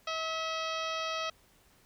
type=harmonic tone with a mistuned harmonic; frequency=643 Hz; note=E5; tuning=43 cents flat; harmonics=1 / 2 / 3 / 4 / 5 / 6 / 7 / 8 / 9; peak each=-38 / -36 / -44 / -41 / -41 / -45 / -47 / -48 / -49 dBFS; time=0.07-1.3 s; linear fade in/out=5 ms; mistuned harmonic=3; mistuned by=+26 cents; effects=pink hiss -64 dBFS RMS until 1.85 s